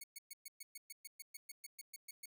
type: tone bursts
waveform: 5% pulse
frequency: 2217 Hz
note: C#7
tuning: in tune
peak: -37 dBFS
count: 16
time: 0.01-2.258 s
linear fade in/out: 5 ms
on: 28 ms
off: 120 ms
effects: none